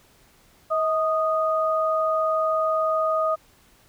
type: tone pair together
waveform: sine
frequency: 637 / 1239.2 Hz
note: D#5 / D#6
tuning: +41 / -7 cents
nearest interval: octave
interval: 1152 cents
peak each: -22 / -23 dBFS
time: 0.7-3.36 s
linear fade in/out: 20 ms
effects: pink hiss -57 dBFS RMS until 3.88 s